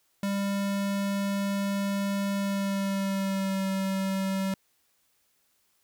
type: tone with pitch glide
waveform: square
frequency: 198.7 to 192.6 Hz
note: G3 to G3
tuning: +24 to -30 cents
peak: -27 dBFS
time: 0.23-4.54 s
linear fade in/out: 2 ms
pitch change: -54 cents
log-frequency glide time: 2.37-3.65 s
effects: white hiss -70 dBFS RMS until 5.83 s